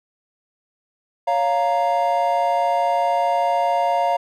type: chord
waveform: triangle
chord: Bb minor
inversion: first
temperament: just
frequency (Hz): 559.4 / 699.2 / 932.3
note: Db5 / F5 / Bb5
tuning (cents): +16 / +2 / 0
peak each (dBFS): -22 / -17 / -20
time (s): 1.27-4.17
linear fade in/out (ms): 10
effects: none